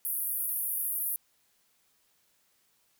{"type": "band-pass noise", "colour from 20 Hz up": "white", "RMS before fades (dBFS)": -32, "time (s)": [0.05, 1.16], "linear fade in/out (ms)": 0, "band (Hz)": [10000, 16000], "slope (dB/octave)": 96, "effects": ["white hiss -70 dBFS RMS until 2.99 s"]}